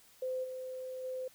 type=tone with level steps; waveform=sine; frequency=514 Hz; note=C5; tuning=31 cents flat; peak=-33 / -39 / -36 dBFS; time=0.22-1.28 s; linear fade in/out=5 ms; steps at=0.43 / 1.03 s; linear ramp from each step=20 ms; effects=white hiss -62 dBFS RMS until 1.34 s